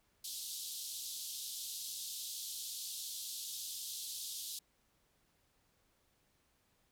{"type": "band-pass noise", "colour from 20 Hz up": "pink", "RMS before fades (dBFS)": -44, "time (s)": [0.24, 4.59], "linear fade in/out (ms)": 5, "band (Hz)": [3400, 15000], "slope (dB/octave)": 48, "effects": ["pink hiss -75 dBFS RMS until 6.91 s"]}